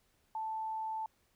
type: tone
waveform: sine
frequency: 880 Hz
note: A5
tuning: in tune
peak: -35 dBFS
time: 0.35-1.06 s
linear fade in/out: 2 ms
effects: pink hiss -73 dBFS RMS until 1.35 s